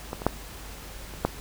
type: clicks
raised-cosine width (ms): 1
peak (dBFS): -17 / -20 / -6 / -28 / -7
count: 5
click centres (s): 0.131 / 0.219 / 0.266 / 1.138 / 1.25
effects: added 50 Hz sine -43 dBFS peak until 1.4 s + pink hiss -43 dBFS RMS until 1.4 s